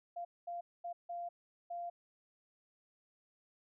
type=tone bursts at uneven times; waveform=sine; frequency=694 Hz; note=F5; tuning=11 cents flat; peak=-39 dBFS; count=5; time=0.16-0.25 / 0.47-0.61 / 0.84-0.93 / 1.09-1.29 / 1.7-1.9 s; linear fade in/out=10 ms; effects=none